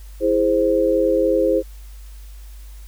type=chord; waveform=sine; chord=E augmented; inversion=none; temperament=equal with one note detuned; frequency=329.6 / 412.9 / 523.3 Hz; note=E4 / G#4 / B#4; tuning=0 / -10 / 0 cents; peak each=-20 / -20 / -17 dBFS; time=0.2-1.63 s; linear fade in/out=50 ms; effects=added 50 Hz sine -35 dBFS peak until 2.87 s + white hiss -51 dBFS RMS until 2.87 s